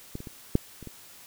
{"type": "clicks", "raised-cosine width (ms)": 3, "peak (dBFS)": [-21, -27, -26, -7, -29, -26], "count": 6, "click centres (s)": [0.154, 0.204, 0.272, 0.554, 0.827, 0.873], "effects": ["white hiss -50 dBFS RMS until 1.26 s"]}